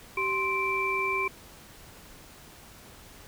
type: tone cluster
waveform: sine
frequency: 386.9 / 1047 / 2339 Hz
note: G4 / C6 / D7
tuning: -23 / +1 / -8 cents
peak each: -33 / -30 / -28 dBFS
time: 0.17-1.28 s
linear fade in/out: 5 ms
effects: pink hiss -50 dBFS RMS until 3.27 s